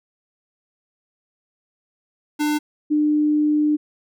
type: tone pair in turn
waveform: square / sine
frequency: 299 / 300 Hz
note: D4 / D4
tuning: +31 / +37 cents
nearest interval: unison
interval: 6 cents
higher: second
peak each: -19 / -15 dBFS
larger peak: second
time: 2.39-2.59 / 2.9-3.77 s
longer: second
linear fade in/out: 20 ms
effects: none